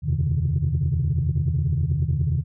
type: tone cluster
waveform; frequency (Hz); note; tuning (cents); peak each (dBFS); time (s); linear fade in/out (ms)
sine; 79.7 / 89.2 / 126.1 / 137.1 / 153.5; D#2 / F2 / B2 / C#3 / D#3; +42 / +37 / +36 / -19 / -23; -25; 0.02-2.44; 50
effects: tanh soft clip ceiling -13 dBFS